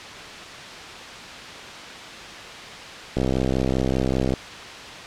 click train, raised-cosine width 2 ms, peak -9 dBFS, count 77, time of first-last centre 3.17-4.337 s, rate 65.1 Hz, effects white hiss -36 dBFS RMS until 5.06 s + low-pass 4000 Hz 12 dB/octave

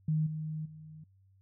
sine tone with level steps, 155.56 Hz, D#3, in tune, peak -26 / -34 / -46 dBFS, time 0.08-1.04 s, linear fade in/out 5 ms, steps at 0.26 / 0.65 s, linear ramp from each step 10 ms, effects noise-tail reverb RT60 0.1 s tail -25 dB re dry + added 96 Hz sine -61 dBFS peak until 1.41 s

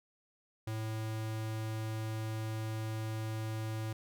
square tone, 110 Hz, A2, in tune, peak -36 dBFS, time 0.67-3.93 s, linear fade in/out 5 ms, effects none

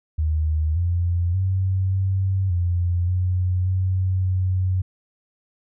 sine tone with pitch steps, 77.9 / 87 / 94.6 / 95.6 / 87.8 / 91.2 / 93.4 / 92.8 Hz, D#2 / F2 / F#2 / G2 / F2 / F#2 / F#2 / F#2, +3 / -6 / +39 / -43 / +10 / -24 / +17 / +6 cents, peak -18 dBFS, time 0.18-4.82 s, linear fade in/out 10 ms, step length 580 ms, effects none

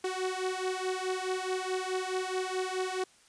sawtooth beating tone pair, 370 / 374.7 Hz, F#4 / F#4, 0 / +22 cents, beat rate 4.7 Hz, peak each -30 dBFS, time 0.04-3.04 s, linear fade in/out 5 ms, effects white hiss -61 dBFS RMS until 3.28 s + resampled to 22050 Hz

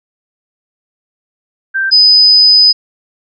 sine tone pair in turn, 1568 / 5004 Hz, G6 / D#8, 0 / +9 cents, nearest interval octave + minor sixth, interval 2009 cents, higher second, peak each -11 / -3 dBFS, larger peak second, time 1.74-1.91 / 1.91-2.73 s, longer second, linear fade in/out 20 ms, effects none

